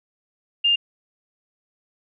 sine tone, 2808 Hz, F7, 9 cents sharp, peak -15 dBFS, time 0.64-0.76 s, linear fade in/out 10 ms, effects none

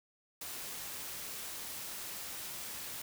white noise, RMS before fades -43 dBFS, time 0.41-3.02 s, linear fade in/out 5 ms, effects none

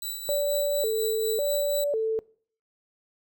10% pulse tone with tremolo, 3951 Hz, B7, in tune, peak -22 dBFS, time 0.02-1.84 s, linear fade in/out 2 ms, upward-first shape triangle, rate 4.1 Hz, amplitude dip 55%
sine tone with vibrato, 506 Hz, B4, 42 cents sharp, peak -23 dBFS, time 0.29-2.19 s, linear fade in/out 0 ms, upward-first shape square, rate 0.91 Hz, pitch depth 230 cents each way
effects noise-tail reverb RT60 0.5 s tail -23 dB re dry

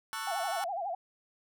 sawtooth chord, F# minor seventh, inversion first, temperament just, 888 / 1110 / 1332 / 1480 Hz, A5 / C#6 / E6 / F#6, +16 / +2 / +18 / 0 cents, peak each -37 dBFS, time 0.13-0.64 s, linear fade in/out 0 ms
sine tone with vibrato, 738 Hz, F#5, 5 cents flat, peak -32 dBFS, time 0.27-0.95 s, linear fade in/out 5 ms, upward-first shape sine, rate 12 Hz, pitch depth 180 cents each way
effects none

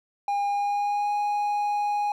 triangle tone with pitch glide, 810 to 826.1 Hz, G#5 to G#5, -43 to -9 cents, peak -21 dBFS, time 0.28-2.12 s, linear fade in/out 2 ms, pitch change +34 cents, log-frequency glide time 0.48-1.14 s, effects none

